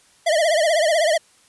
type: tone with vibrato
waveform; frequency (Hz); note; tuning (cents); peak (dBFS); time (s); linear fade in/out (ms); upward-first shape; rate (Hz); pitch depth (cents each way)
square; 640; D#5; +49; -16; 0.26-1.18; 10; triangle; 16; 150
effects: white hiss -55 dBFS RMS until 1.48 s + resampled to 24000 Hz